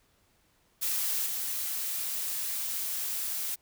blue noise with level steps, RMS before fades -30 / -33 dBFS, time 0.81-3.56 s, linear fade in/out 20 ms, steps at 1.26 s, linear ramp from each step 5 ms, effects pink hiss -68 dBFS RMS until 3.61 s

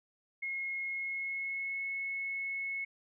sine tone with pitch glide, 2160 to 2191 Hz, C#7 to C#7, -45 to -21 cents, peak -34 dBFS, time 0.42-2.85 s, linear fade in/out 10 ms, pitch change +24 cents, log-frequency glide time 0.84-1.83 s, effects none

